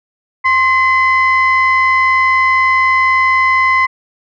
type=tone pair together; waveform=sine; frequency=1055 / 2039 Hz; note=C6 / C7; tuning=+14 / -45 cents; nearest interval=major seventh; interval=1141 cents; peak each=-10 dBFS; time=0.44-3.87 s; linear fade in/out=20 ms; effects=tanh soft clip ceiling -4 dBFS